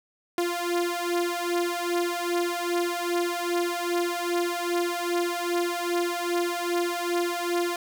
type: beating tone pair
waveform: sawtooth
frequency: 346.7 / 349.2 Hz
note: F4 / F4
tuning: -13 / 0 cents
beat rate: 2.5 Hz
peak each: -24 / -24 dBFS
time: 0.38-7.76 s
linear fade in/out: 2 ms
effects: none